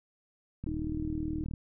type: click train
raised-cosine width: 5 ms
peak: -25 dBFS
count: 36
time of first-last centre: 0.64-1.537 s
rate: 39 Hz
type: tone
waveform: sine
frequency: 311.1 Hz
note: D#4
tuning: in tune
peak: -34 dBFS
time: 0.67-1.44 s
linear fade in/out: 0 ms
effects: none